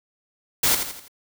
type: noise with echo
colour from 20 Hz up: white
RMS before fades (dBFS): -19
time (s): 0.63-0.75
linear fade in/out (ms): 5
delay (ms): 83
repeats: 4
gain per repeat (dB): -7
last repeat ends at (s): 1.082
effects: none